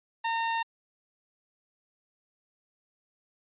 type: tone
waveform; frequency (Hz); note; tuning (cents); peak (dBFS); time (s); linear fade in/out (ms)
sawtooth; 914; A#5; -34; -23; 0.24-0.63; 10
effects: resampled to 8000 Hz